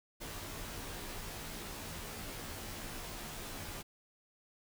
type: noise with comb filter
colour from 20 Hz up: pink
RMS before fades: -44 dBFS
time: 0.2-3.83 s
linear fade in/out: 20 ms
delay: 16 ms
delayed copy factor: -1
effects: none